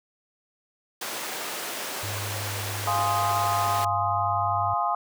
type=high-pass noise; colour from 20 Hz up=pink; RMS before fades=-33 dBFS; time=1.01-3.85 s; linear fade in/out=5 ms; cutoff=440 Hz; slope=12 dB/octave
type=tone; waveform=sine; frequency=101.6 Hz; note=G#2; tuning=38 cents flat; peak=-32 dBFS; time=2.03-4.74 s; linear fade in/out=5 ms
type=chord; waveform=sine; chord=F minor seventh; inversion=none; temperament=equal; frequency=698.5 / 830.6 / 1046.5 / 1244.5 Hz; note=F5 / Ab5 / C6 / Eb6; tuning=0 / 0 / 0 / 0 cents; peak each=-28 dBFS; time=2.87-4.95 s; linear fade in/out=2 ms
effects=none